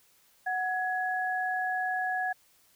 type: tone pair together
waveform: sine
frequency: 740 / 1677.6 Hz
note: F#5 / G#6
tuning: 0 / +17 cents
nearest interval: octave + major second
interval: 1417 cents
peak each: -30 / -31 dBFS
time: 0.46-2.33 s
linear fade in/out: 10 ms
effects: white hiss -64 dBFS RMS until 2.75 s